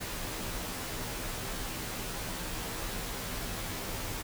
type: noise with comb filter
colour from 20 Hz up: pink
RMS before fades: -37 dBFS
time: 0-4.23 s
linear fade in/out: 20 ms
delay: 14 ms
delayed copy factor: -1
effects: none